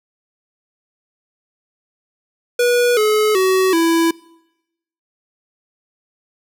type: tone with pitch steps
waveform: square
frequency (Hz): 485.3 / 427.4 / 376.4 / 331.5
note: B4 / G#4 / F#4 / E4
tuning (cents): -30 / +50 / +30 / +10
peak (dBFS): -13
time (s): 2.59-4.11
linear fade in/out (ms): 5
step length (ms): 380
effects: noise-tail reverb RT60 0.9 s tail -23 dB re dry